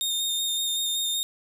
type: tone with vibrato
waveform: sawtooth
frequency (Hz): 3667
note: A#7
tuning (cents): -29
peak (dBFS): -22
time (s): 0.01-1.23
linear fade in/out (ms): 0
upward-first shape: square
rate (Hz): 5.3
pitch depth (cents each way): 13
effects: none